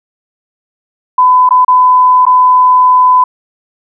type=tone with dropouts; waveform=sine; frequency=1006 Hz; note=B5; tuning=32 cents sharp; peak=-3 dBFS; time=1.18-3.24 s; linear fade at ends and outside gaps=5 ms; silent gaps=1.491-1.507 / 1.648-1.68 / 2.254-2.265 s; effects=none